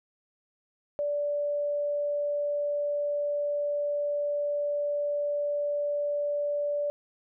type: tone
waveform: sine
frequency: 582 Hz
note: D5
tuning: 16 cents flat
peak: -26 dBFS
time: 0.99-6.9 s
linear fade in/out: 0 ms
effects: none